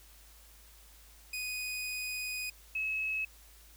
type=tone pair in turn; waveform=sawtooth / sine; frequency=2489 / 2578 Hz; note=D#7 / E7; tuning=0 / -39 cents; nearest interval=minor second; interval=61 cents; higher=second; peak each=-32 / -31 dBFS; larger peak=second; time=1.33-2.5 / 2.75-3.25 s; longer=first; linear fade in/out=5 ms; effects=added 53 Hz sine -57 dBFS peak until 3.76 s + white hiss -59 dBFS RMS until 3.76 s